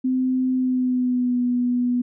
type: tone with pitch glide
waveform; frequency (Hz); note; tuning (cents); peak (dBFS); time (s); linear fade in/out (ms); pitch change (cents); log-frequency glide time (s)
sine; 257.2 to 245.6; C4 to B3; -30 to -9; -18; 0.04-2.02; 10; -79; 0.54-1.41
effects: none